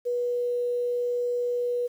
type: tone with quantisation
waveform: sine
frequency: 486.4 Hz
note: B4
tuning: 26 cents flat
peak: -24 dBFS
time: 0.05-1.88 s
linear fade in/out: 20 ms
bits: 9
effects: none